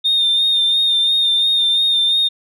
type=tone with vibrato; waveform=sine; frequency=3642 Hz; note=A#7; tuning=41 cents flat; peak=-11 dBFS; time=0.04-2.29 s; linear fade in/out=20 ms; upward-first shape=sine; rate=2.9 Hz; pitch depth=32 cents each way; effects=tanh soft clip ceiling -9 dBFS